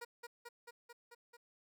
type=tone with echo; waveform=15% pulse; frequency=475.6 Hz; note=A#4; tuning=35 cents sharp; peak=-38 dBFS; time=0.01-0.05 s; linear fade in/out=10 ms; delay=220 ms; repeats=6; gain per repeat=-2 dB; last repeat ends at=1.37 s; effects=none